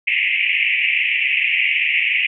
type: band-pass noise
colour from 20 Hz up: white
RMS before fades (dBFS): -18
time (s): 0.07-2.27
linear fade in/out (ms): 10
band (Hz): 2000 to 2800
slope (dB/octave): 96
effects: none